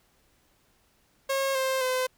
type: tone with pitch steps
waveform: sawtooth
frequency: 542 / 526.9 / 512.2 Hz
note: C#5 / C5 / C5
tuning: -39 / +12 / -37 cents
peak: -21 dBFS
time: 1.29-2.07 s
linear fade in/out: 10 ms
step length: 260 ms
effects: pink hiss -66 dBFS RMS until 2.17 s